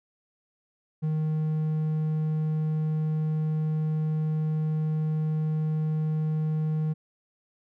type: tone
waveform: triangle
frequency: 155.56 Hz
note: D#3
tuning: in tune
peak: -22 dBFS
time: 1.02-6.94 s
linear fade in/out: 20 ms
effects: none